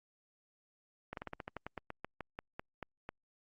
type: slowing click train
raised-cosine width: 0.5 ms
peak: -26 dBFS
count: 17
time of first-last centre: 1.13-3.09 s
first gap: 42 ms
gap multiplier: 1.13
effects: Opus 48 kbps